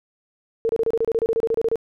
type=tone bursts; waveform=sine; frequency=454 Hz; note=A#4; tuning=46 cents flat; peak=-17 dBFS; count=16; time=0.65-1.757 s; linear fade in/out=0 ms; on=42 ms; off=29 ms; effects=none